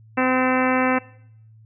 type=harmonic tone with a mistuned harmonic; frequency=256.8 Hz; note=C4; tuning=32 cents flat; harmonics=1 / 2 / 3 / 4 / 5 / 6 / 7 / 8 / 9 / 10; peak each=-21 / -24 / -26 / -27 / -28 / -29 / -29 / -30 / -31 / -31 dBFS; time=0.17-0.99 s; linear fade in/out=10 ms; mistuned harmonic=10; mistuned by=+63 cents; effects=noise-tail reverb RT60 0.7 s tail -21 dB re dry + added 110 Hz sine -46 dBFS peak until 1.65 s